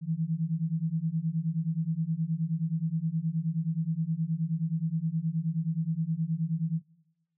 sine beating tone pair, 157.3 / 166.8 Hz, D#3 / E3, +19 / +21 cents, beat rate 9.5 Hz, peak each -30 dBFS, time 0.01-6.82 s, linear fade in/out 50 ms, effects noise-tail reverb RT60 0.9 s tail -23 dB re dry

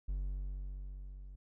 triangle tone with level ramp, 47.44 Hz, F#1, 44 cents sharp, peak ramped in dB -31 to -45 dBFS, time 0.08-1.36 s, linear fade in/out 10 ms, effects none

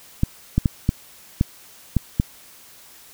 clicks, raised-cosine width 5 ms, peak -4 dBFS, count 7, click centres 0.234 / 0.58 / 0.658 / 0.891 / 1.411 / 1.967 / 2.199 s, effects white hiss -47 dBFS RMS until 3.13 s

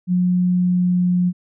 sine tone with pitch glide, 180 to 178.86 Hz, F#3 to F3, -47 to +42 cents, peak -14 dBFS, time 0.07-1.33 s, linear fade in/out 50 ms, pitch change -11 cents, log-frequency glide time 0.5-1.17 s, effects none

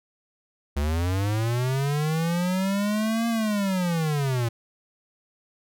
square linear two-way sweep, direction up then down, 69.5 to 233.1 to 113.6 Hz, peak -23 dBFS, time 0.76-4.49 s, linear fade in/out 10 ms, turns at 3.28 s, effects none

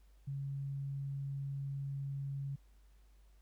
sine tone, 138.59 Hz, C#3, in tune, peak -37 dBFS, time 0.27-2.56 s, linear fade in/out 10 ms, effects added 50 Hz sine -60 dBFS peak until 3.41 s + pink hiss -75 dBFS RMS until 3.41 s

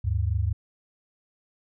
sine tone pair together, 76.6 / 101.51 Hz, D#2 / G#2, -27 / -39 cents, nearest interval perfect fourth, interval 488 cents, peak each -25 dBFS, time 0.04-0.53 s, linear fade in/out 10 ms, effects none

